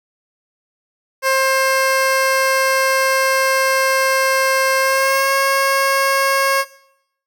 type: tone with pitch glide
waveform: 15% pulse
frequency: 531 to 544 Hz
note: C5 to C#5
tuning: +25 to -33 cents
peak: -7 dBFS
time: 1.22-6.65 s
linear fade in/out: 50 ms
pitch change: +42 cents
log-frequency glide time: 4.79-5.33 s
effects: noise-tail reverb RT60 0.7 s tail -18 dB re dry